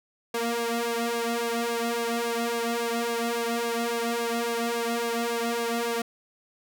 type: tone with flanger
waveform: sawtooth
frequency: 233.8 Hz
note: A#3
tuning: 5 cents sharp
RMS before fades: -28 dBFS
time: 0.34-6.02 s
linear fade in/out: 5 ms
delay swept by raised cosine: 1.8 to 2.8 ms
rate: 3.6 Hz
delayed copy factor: +1
effects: none